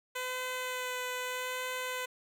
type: tone with vibrato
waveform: 10% pulse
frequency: 505 Hz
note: B4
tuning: 39 cents sharp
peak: -26 dBFS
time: 0.15-2.06 s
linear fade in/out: 10 ms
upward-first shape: sine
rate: 0.8 Hz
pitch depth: 13 cents each way
effects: none